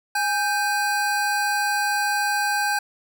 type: tone pair together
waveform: square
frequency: 825 / 1563.3 Hz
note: G#5 / G6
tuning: -12 / -5 cents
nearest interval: major seventh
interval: 1107 cents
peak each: -24 dBFS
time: 0.15-2.79 s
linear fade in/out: 5 ms
effects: none